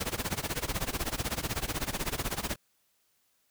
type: noise with tremolo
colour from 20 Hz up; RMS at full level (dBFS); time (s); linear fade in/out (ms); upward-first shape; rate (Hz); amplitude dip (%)
pink; -30; 0-2.56; 10; sine; 16; 90
effects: white hiss -72 dBFS RMS until 3.5 s